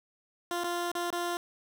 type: tone with dropouts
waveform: 15% pulse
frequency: 348.1 Hz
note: F4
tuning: 6 cents flat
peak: -24 dBFS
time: 0.51-1.37 s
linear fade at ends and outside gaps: 1 ms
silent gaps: 0.637-0.642 / 0.916-0.952 / 1.104-1.127 s
effects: none